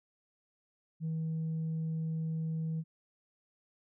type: tone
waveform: sine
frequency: 160.5 Hz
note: E3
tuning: 46 cents flat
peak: -30 dBFS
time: 1-2.84 s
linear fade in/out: 50 ms
effects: tanh soft clip ceiling -30 dBFS